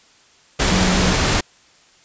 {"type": "tone in noise", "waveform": "sine", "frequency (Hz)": 184.3, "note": "F#3", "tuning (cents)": -7, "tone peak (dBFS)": -18, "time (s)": [0.71, 1.13], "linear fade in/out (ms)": 10, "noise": "pink", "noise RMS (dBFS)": -17, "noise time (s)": [0.59, 1.41], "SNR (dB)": -4, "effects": ["white hiss -52 dBFS RMS until 2.04 s", "resampled to 16000 Hz"]}